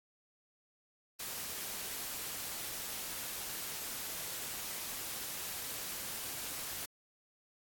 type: noise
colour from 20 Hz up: white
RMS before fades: -41 dBFS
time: 1.19-6.86 s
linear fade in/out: 10 ms
effects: AAC 64 kbps